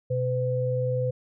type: tone pair together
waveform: sine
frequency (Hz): 125.7 / 506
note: B2 / B4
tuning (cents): +31 / +42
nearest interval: 2 octaves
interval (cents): 2411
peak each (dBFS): -26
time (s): 0.1-1.11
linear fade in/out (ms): 10
effects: none